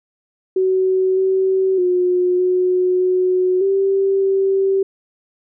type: tone with pitch steps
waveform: sine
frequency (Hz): 375.6 / 380 / 360.6 / 365.3 / 367.6 / 389.7 / 387.6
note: F#4 / F#4 / F#4 / F#4 / F#4 / G4 / G4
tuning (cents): +26 / +46 / -45 / -22 / -11 / -10 / -20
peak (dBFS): -13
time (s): 0.56-4.83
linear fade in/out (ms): 5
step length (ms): 610
effects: none